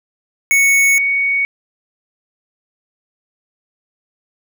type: tone pair in turn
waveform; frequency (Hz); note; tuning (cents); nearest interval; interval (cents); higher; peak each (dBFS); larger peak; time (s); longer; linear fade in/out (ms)
square / sine; 2217 / 2232; C#7 / C#7; 0 / +11; unison; 11; second; -10 / -13; first; 0.51-0.98 / 0.98-1.45; neither; 0
effects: none